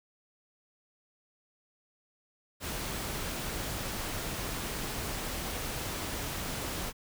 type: noise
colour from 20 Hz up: pink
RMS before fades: -36 dBFS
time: 2.6-6.93 s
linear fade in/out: 50 ms
effects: none